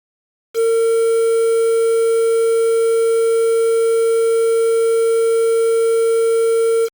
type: tone with quantisation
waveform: triangle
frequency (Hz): 456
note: A#4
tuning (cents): -38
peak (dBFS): -10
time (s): 0.54-6.89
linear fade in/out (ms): 50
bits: 5
effects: Opus 48 kbps